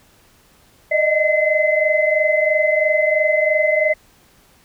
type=tone cluster; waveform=sine; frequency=605 / 628 / 2047 Hz; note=D#5 / D#5 / C7; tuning=-49 / +16 / -38 cents; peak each=-18 dBFS; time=0.91-3.94 s; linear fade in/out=10 ms; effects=pink hiss -53 dBFS RMS until 4.64 s